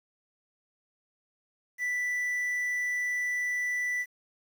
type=tone with quantisation; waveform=triangle; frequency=1975.5 Hz; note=B6; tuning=in tune; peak=-26 dBFS; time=1.78-4.06 s; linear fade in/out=50 ms; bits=9; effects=none